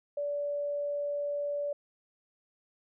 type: tone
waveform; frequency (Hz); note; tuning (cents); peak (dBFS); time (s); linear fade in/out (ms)
sine; 578; D5; -28; -30; 0.17-1.73; 5
effects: none